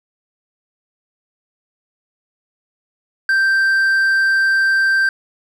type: tone with hard clipping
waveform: sine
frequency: 1568 Hz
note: G6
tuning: in tune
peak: -13 dBFS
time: 3.29-5.09 s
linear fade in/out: 2 ms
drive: 3 dB
effects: none